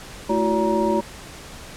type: tone cluster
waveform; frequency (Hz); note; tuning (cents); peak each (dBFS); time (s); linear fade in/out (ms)
sine; 218.3 / 336 / 372 / 570 / 942; A3 / E4 / F#4 / C#5 / A#5; -13 / +33 / +9 / +48 / +18; -24; 0.29-1.01; 10
effects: pink hiss -39 dBFS RMS until 1.76 s + low-pass 10000 Hz 12 dB/octave